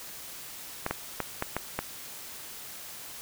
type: clicks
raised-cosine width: 0.5 ms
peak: -13 dBFS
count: 6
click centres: 0.864 / 0.91 / 1.203 / 1.424 / 1.566 / 1.79 s
effects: white hiss -43 dBFS RMS until 3.21 s